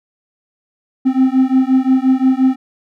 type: beating tone pair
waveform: triangle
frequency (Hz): 258.5 / 264.2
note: C4 / C4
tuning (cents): -21 / +17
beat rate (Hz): 5.7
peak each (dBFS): -11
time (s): 1.05-2.56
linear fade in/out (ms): 20
effects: none